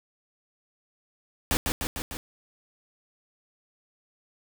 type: noise with echo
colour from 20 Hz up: pink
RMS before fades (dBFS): -24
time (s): 1.51-1.57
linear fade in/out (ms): 0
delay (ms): 150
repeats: 4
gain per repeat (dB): -3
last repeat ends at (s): 2.17
effects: none